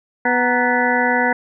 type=harmonic tone with a mistuned harmonic; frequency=247.2 Hz; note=B3; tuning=2 cents sharp; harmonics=1 / 2 / 3 / 4 / 6 / 7 / 8; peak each=-22 / -22 / -22 / -22 / -22 / -22 / -22 dBFS; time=0.25-1.33 s; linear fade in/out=5 ms; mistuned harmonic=4; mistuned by=-98 cents; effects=none